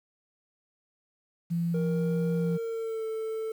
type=tone; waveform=sine; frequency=170 Hz; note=F3; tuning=46 cents flat; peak=-25 dBFS; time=1.5-2.58 s; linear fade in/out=20 ms
type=tone with pitch glide; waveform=triangle; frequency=468.9 to 442.6 Hz; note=A#4 to A4; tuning=+10 to +10 cents; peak=-28 dBFS; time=1.74-3.52 s; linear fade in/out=5 ms; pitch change=-100 cents; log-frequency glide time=2.34-3.06 s
effects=tanh soft clip ceiling -17 dBFS + 9-bit